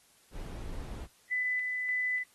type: noise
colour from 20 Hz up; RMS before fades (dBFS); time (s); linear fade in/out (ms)
brown; -40; 0.31-1.08; 50
type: tone with tremolo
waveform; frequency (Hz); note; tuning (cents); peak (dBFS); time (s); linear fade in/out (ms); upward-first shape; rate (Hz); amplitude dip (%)
sine; 2000; B6; +21; -28; 1.3-2.24; 20; square; 1.7; 30
effects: white hiss -64 dBFS RMS until 2.34 s + AAC 32 kbps